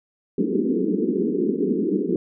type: band-pass noise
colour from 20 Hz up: white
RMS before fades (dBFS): -22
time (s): 0.38-2.16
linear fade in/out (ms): 2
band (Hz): 180 to 440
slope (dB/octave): 96
effects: none